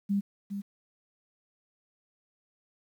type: tone with echo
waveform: sine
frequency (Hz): 200.1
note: G3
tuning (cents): +36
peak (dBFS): -24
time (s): 0.09-0.21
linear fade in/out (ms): 20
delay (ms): 410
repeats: 1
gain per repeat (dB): -8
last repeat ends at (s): 0.62
effects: 10-bit